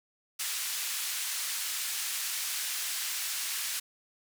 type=band-pass noise; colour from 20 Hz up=white; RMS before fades=-34 dBFS; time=0.39-3.8 s; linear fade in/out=10 ms; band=1600 to 12000 Hz; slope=12 dB/octave; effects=none